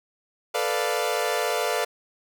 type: chord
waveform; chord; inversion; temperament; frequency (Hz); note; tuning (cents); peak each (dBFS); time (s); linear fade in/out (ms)
sawtooth; B half-diminished seventh; third; equal; 440 / 493.9 / 587.3 / 698.5; A4 / B4 / D5 / F5; 0 / 0 / 0 / 0; -25; 0.54-1.85; 10
effects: none